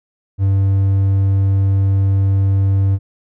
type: tone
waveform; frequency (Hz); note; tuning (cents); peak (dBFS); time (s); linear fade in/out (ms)
triangle; 97.5; G2; -9; -9; 0.38-2.99; 50
effects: none